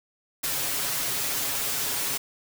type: noise with comb filter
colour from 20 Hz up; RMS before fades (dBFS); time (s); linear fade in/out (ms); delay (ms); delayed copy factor
white; -28; 0.43-2.18; 10; 7.2; +0.85
effects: none